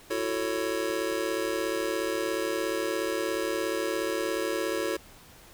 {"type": "chord", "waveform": "square", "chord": "F# minor seventh", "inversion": "third", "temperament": "just", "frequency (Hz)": [333, 370, 444, 555], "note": ["E4", "F#4", "A4", "C#5"], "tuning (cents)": [18, 0, 16, 2], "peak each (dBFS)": -34, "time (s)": [0.1, 4.97], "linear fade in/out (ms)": 10, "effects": ["pink hiss -52 dBFS RMS until 5.53 s"]}